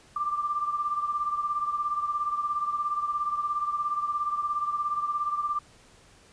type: beating tone pair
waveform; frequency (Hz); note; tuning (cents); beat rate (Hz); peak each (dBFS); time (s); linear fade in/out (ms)
sine; 1181 / 1198; D6 / D6; +9 / +34; 17; -27 / -33; 0.16-5.59; 5
effects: pink hiss -56 dBFS RMS until 6.32 s + resampled to 22050 Hz